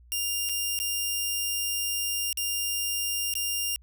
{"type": "tone with dropouts", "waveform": "10% pulse", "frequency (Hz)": 2800, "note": "F7", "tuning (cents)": 4, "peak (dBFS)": -18, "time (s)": [0.12, 3.76], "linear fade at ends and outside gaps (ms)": 0, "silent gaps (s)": [[0.49, 0.495], [0.789, 0.8], [2.328, 2.373], [3.338, 3.353]], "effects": ["added 60 Hz sine -51 dBFS peak until 3.82 s"]}